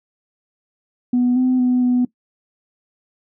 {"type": "tone with pitch steps", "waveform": "sine", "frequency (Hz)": [246.6, 255.1, 249.8, 247.8], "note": ["B3", "C4", "B3", "B3"], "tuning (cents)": [-2, -44, 20, 6], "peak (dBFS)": -12, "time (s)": [1.13, 2.05], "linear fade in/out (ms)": 5, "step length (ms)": 230, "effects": ["noise-tail reverb RT60 0.1 s tail -19 dB re dry", "tanh soft clip ceiling -10 dBFS"]}